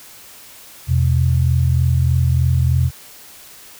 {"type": "tone pair together", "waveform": "sine", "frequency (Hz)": [83.85, 127.1], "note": ["E2", "C3"], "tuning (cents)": [30, -50], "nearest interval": "perfect fifth", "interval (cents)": 720, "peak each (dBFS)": -15, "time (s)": [0.87, 2.91], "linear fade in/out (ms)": 50, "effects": ["white hiss -41 dBFS RMS until 3.79 s"]}